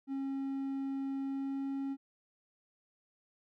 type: tone with pitch glide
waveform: triangle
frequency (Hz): 271.8 to 273.4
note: C#4 to C#4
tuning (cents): -34 to -24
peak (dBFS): -32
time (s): 0.07-1.97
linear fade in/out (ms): 50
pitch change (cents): +10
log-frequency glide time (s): 1.2-1.67
effects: none